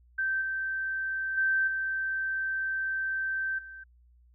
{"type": "tone with level steps", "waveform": "sine", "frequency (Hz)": 1556, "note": "G6", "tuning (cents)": -13, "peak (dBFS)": [-26, -29, -23, -28, -42], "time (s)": [0.18, 3.84], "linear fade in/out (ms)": 10, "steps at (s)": [0.41, 1.37, 1.67, 3.58], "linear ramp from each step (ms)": 10, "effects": ["added 60 Hz sine -57 dBFS peak until 4.34 s"]}